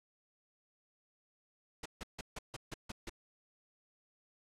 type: noise bursts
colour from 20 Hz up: pink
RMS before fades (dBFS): -43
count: 8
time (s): 1.83-3.096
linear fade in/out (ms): 5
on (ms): 27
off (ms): 150
effects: low-pass 8000 Hz 12 dB/octave